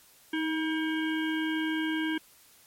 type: harmonic tone with a mistuned harmonic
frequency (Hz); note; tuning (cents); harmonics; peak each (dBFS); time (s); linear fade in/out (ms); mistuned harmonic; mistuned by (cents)
320; D#4; +49; 1 / 3 / 5 / 7 / 9 / 10; -28 / -41 / -35 / -40 / -43 / -41; 0.33-2.18; 5; 1; -27
effects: white hiss -58 dBFS RMS until 2.66 s + MP3 64 kbps